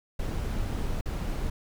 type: noise with dropouts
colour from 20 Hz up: brown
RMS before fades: -30 dBFS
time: 0.19-1.5 s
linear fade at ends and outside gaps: 5 ms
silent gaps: 1.011-1.057 s
effects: none